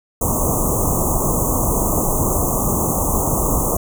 pink band-stop noise, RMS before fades -18 dBFS, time 0.21-3.77 s, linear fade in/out 5 ms, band 1200 to 6300 Hz, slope 96 dB/octave, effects none

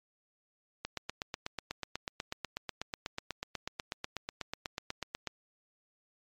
click train, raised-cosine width 0.2 ms, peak -18 dBFS, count 37, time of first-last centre 0.85-5.273 s, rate 8.14 Hz, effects MP3 96 kbps

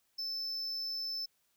triangle tone, 5274 Hz, E8, in tune, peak -34 dBFS, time 0.18-1.26 s, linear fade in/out 10 ms, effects white hiss -75 dBFS RMS until 1.56 s

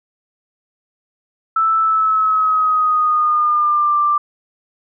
sine tone with pitch glide, 1318.5 to 1181.5 Hz, E6 to D6, 0 to +10 cents, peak -12 dBFS, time 1.56-4.18 s, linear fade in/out 5 ms, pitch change -190 cents, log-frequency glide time 1.79-3.98 s, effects none

